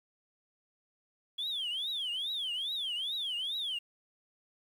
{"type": "tone with vibrato", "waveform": "sine", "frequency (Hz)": 3310, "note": "G#7", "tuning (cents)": -6, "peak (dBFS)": -31, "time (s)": [1.38, 3.79], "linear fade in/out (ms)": 10, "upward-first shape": "triangle", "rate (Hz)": 2.4, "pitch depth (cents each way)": 300, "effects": ["tanh soft clip ceiling -30 dBFS", "10-bit"]}